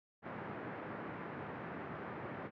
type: band-pass noise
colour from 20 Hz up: pink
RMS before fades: -45 dBFS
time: 0.22-2.51 s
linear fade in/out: 50 ms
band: 120 to 1900 Hz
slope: 24 dB/octave
effects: none